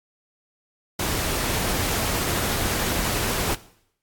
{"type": "noise", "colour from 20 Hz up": "pink", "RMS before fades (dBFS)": -25, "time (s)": [0.99, 3.55], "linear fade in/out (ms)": 5, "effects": ["noise-tail reverb RT60 0.7 s tail -18 dB re dry", "AAC 64 kbps"]}